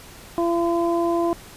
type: harmonic tone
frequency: 340 Hz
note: F4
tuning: 46 cents flat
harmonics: 1 / 2 / 3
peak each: -20 / -24 / -28 dBFS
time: 0.38-1.33 s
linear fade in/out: 0 ms
effects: pink hiss -43 dBFS RMS until 1.56 s + resampled to 32000 Hz